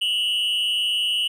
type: tone with amplitude modulation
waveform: triangle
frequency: 2938 Hz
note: F#7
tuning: 13 cents flat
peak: -15 dBFS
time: 0.01-1.28 s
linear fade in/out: 10 ms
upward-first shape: sine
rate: 212 Hz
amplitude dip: 75%
effects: none